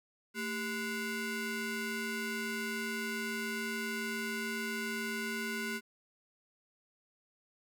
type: ring-modulated tone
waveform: 25% pulse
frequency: 622.3 Hz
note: D#5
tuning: in tune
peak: -28 dBFS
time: 0.34-5.81 s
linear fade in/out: 50 ms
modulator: 847 Hz
effects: none